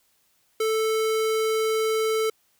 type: tone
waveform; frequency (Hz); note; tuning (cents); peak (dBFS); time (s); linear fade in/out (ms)
square; 440; A4; 0; -22; 0.6-2.3; 5
effects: white hiss -66 dBFS RMS until 2.59 s